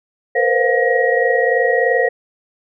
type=tone cluster; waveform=sine; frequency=463.4 / 501 / 524 / 708 / 1894 Hz; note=A#4 / B4 / C5 / F5 / A#6; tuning=-10 / +25 / +2 / +23 / +27 cents; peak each=-18 / -20 / -18 / -21 / -18 dBFS; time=0.35-2.09 s; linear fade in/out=10 ms; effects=none